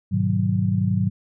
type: chord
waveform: sine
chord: G# minor seventh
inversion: none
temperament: just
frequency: 103.83 / 124.59 / 155.74 / 186.89 Hz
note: G#2 / B2 / D#3 / F#3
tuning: 0 / +16 / +2 / +18 cents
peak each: -22 / -26 / -27 / -22 dBFS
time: 0.11-1.1 s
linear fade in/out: 20 ms
effects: none